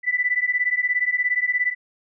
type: beating tone pair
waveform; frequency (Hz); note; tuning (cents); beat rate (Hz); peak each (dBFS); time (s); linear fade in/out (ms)
sine; 1975.5 / 1992.5; B6 / B6; 0 / +15; 17; -22; 0.03-1.75; 50
effects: none